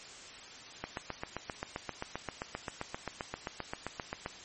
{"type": "click train", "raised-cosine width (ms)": 0.5, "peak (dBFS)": -20, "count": 27, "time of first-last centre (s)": [0.84, 4.261], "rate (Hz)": 7.6, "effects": ["white hiss -49 dBFS RMS until 4.44 s", "MP3 32 kbps"]}